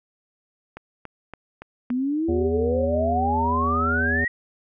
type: click train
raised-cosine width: 0.5 ms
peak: -21 dBFS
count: 5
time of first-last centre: 0.77-1.903 s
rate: 3.53 Hz
type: exponential sweep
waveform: sine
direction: up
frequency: 240 to 1931 Hz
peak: -21 dBFS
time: 1.9-4.28 s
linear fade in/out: 5 ms
type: harmonic tone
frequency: 81.7 Hz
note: E2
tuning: 15 cents flat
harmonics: 1 / 3 / 5 / 7 / 9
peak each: -26 / -27 / -31 / -34 / -38 dBFS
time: 2.28-4.25 s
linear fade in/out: 10 ms
effects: none